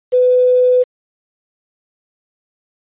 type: tone with quantisation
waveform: sine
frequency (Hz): 501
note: B4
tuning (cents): +25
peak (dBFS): -8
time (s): 0.12-0.84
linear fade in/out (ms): 20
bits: 6
effects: resampled to 8000 Hz